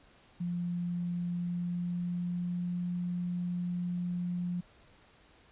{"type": "tone with pitch glide", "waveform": "sine", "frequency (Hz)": [174.7, 176.73], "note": ["F3", "F3"], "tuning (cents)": [1, 21], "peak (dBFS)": -31, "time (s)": [0.4, 4.61], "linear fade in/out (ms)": 10, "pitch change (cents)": 20, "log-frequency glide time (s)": [1.28, 2.83], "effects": ["pink hiss -61 dBFS RMS until 5.51 s", "resampled to 8000 Hz"]}